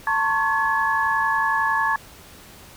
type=tone cluster; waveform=sine; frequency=894 / 1060 / 1111 / 1701 Hz; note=A5 / C6 / C#6 / G#6; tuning=+27 / +22 / +4 / +41 cents; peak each=-23 / -30 / -24 / -22 dBFS; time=0.07-1.96 s; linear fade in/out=2 ms; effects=pink hiss -45 dBFS RMS until 2.76 s